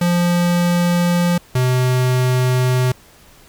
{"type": "tone pair in turn", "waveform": "square", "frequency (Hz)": [174.61, 127.06], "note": ["F3", "B2"], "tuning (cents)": [0, 50], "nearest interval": "tritone", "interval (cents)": 550, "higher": "first", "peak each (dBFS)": -14, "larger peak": "neither", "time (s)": [[0.01, 1.38], [1.55, 2.92]], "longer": "neither", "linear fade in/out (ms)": 5, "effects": ["pink hiss -47 dBFS RMS until 3.48 s"]}